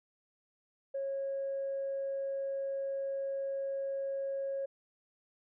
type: tone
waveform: sine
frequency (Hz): 547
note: C#5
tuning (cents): -23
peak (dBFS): -32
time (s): 0.94-4.66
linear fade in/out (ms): 10
effects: tanh soft clip ceiling -29 dBFS